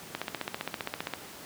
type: click train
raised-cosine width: 0.3 ms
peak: -15 dBFS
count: 16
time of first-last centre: 0.15-1.137 s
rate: 15.2 Hz
effects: pink hiss -45 dBFS RMS until 1.45 s + high-pass 150 Hz 12 dB/octave